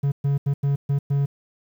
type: tone bursts at uneven times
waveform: triangle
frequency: 140.6 Hz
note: C#3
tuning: 25 cents sharp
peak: -16 dBFS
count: 6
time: 0.03-0.12 / 0.24-0.38 / 0.46-0.54 / 0.63-0.76 / 0.89-0.99 / 1.1-1.26 s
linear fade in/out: 10 ms
effects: 9-bit